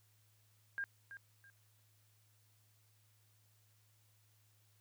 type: tone with echo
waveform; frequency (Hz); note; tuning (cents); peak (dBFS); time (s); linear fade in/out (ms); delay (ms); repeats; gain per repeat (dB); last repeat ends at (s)
sine; 1609; G6; +45; -37; 0.78-0.84; 0; 330; 2; -11; 1.5
effects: added 106 Hz sine -70 dBFS peak until 4.8 s + white hiss -74 dBFS RMS until 4.8 s